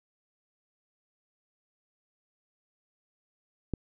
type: click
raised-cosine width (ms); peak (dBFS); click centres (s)
3; -17; 3.737
effects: none